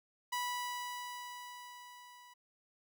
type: tone with level ramp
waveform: sawtooth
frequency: 982 Hz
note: B5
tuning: 10 cents flat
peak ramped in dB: -30 to -52 dBFS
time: 0.32-2.34 s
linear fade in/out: 10 ms
effects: none